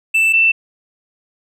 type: tone pair in turn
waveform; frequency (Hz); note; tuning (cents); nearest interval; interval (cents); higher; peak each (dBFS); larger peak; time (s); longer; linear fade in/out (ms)
triangle / sine; 2654 / 2669; E7 / E7; +11 / +21; unison; 10; second; -9; neither; 0.14-0.33 / 0.33-0.52; neither; 10
effects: none